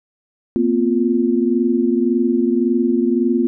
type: chord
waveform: sine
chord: Bb suspended second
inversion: none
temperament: equal with one note detuned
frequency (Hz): 233.1 / 254.9 / 349.2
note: Bb3 / C4 / F4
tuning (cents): 0 / -45 / 0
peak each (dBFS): -18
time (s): 0.56-3.47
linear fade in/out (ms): 0
effects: none